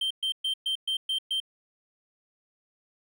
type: tone bursts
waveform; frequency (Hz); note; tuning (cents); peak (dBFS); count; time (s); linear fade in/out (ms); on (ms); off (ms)
triangle; 3136; G7; 0; -24; 7; 0.01-1.402; 5; 96; 120
effects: none